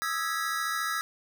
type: chord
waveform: square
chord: E major seventh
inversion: third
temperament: equal with one note detuned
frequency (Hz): 1244.5 / 1318.5 / 1661.2 / 1940.5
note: D#6 / E6 / G#6 / B6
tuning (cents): 0 / 0 / 0 / -31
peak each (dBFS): -37 / -33 / -34 / -37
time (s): 0.02-1.01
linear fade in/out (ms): 0
effects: none